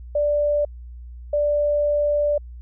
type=tone pair in turn; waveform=sine; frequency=587.3 / 587.3 Hz; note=D5 / D5; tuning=0 / 0 cents; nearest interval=unison; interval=0 cents; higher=neither; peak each=-17 dBFS; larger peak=neither; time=0.15-0.65 / 1.33-2.38 s; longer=second; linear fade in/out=5 ms; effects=added 60 Hz sine -35 dBFS peak until 2.61 s